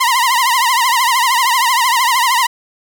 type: tone with vibrato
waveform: sawtooth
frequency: 987.8 Hz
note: B5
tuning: in tune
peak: -7 dBFS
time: 0-2.47 s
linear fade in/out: 10 ms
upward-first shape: triangle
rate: 13 Hz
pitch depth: 160 cents each way
effects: none